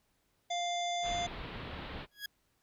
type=harmonic tone; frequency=698.5 Hz; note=F5; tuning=in tune; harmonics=1 / 3 / 5 / 7 / 9 / 10; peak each=-33 / -43 / -39 / -54 / -48 / -50 dBFS; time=0.5-1.27 s; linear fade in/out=10 ms
type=low-pass noise; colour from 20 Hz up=pink; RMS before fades=-43 dBFS; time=1.02-2.07 s; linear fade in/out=50 ms; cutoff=4000 Hz; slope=48 dB/octave
type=tone with exponential growth; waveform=20% pulse; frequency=1661.2 Hz; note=G#6; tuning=in tune; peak=-30 dBFS; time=2.11-2.26 s; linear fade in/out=5 ms; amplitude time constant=31 ms
effects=pink hiss -75 dBFS RMS until 2.62 s